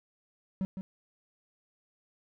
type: tone with echo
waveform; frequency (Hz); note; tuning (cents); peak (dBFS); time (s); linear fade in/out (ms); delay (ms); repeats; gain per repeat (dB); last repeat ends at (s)
triangle; 190; F#3; +46; -26; 0.61-0.65; 0; 160; 1; -7; 0.81
effects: none